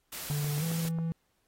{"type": "noise", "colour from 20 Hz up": "white", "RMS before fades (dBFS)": -40, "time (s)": [0.12, 0.89], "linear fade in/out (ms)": 5}
{"type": "tone with pitch glide", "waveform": "triangle", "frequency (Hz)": [146.7, 164.67], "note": ["D3", "E3"], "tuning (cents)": [-2, -2], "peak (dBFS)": -27, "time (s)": [0.3, 1.12], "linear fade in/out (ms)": 0, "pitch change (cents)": 200, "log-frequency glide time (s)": [0.58, 0.64]}
{"type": "click train", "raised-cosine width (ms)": 1, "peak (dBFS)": -29, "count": 6, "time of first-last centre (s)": [0.31, 0.987], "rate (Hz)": 7.39}
{"effects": ["pink hiss -75 dBFS RMS until 1.47 s", "AAC 48 kbps"]}